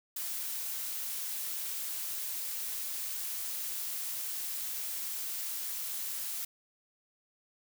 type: noise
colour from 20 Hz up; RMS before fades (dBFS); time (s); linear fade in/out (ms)
blue; -37; 0.16-6.45; 5
effects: none